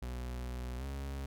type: tone with pitch glide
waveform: 40% pulse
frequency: 61.74 to 68.5 Hz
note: B1 to C#2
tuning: 0 to -20 cents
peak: -37 dBFS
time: 0.02-1.26 s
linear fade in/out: 5 ms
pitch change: +180 cents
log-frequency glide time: 0.77-0.85 s
effects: none